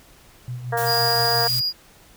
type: tone with tremolo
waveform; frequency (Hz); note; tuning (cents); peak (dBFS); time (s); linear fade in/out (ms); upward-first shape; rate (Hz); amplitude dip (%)
sine; 123.47; B2; 0; -26; 0.48-1.61; 0; sine; 5.8; 55
type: harmonic tone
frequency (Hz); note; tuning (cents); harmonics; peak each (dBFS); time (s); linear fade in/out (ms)
233.7; A#3; +5; 2 / 3 / 4 / 5 / 6 / 7 / 8; -26 / -24 / -29 / -33 / -34 / -29 / -36; 0.72-1.48; 10
type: noise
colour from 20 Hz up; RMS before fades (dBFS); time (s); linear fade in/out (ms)
blue; -30; 0.77-1.6; 5
type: tone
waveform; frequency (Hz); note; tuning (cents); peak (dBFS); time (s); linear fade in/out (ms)
triangle; 4865; D#8; -40; -19; 0.85-1.73; 50
effects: pink hiss -51 dBFS RMS until 2.16 s